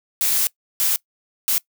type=noise bursts at uneven times; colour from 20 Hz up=blue; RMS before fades=-19 dBFS; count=3; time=0.21-0.47 / 0.8-0.96 / 1.48-1.58 s; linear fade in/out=0 ms; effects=noise-tail reverb RT60 0.1 s tail -22 dB re dry